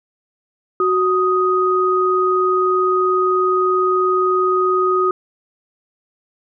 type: tone pair together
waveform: sine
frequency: 371 / 1247.9 Hz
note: F#4 / D#6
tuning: +5 / +5 cents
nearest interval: octave + major sixth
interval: 2100 cents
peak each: -16 / -16 dBFS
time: 0.8-5.11 s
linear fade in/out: 2 ms
effects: none